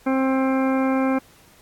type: harmonic tone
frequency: 264.6 Hz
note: C4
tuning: 20 cents sharp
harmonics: 1 / 2 / 3 / 4 / 5 / 6 / 8 / 9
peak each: -19 / -25 / -29 / -31 / -33 / -35 / -37 / -38 dBFS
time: 0.06-1.19 s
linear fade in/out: 10 ms
effects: pink hiss -53 dBFS RMS until 1.61 s + AAC 64 kbps